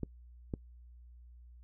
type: clicks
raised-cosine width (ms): 3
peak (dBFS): -22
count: 2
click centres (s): 0.033 / 0.538
effects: noise-tail reverb RT60 0.1 s tail -24 dB re dry + added 60 Hz sine -52 dBFS peak until 1.63 s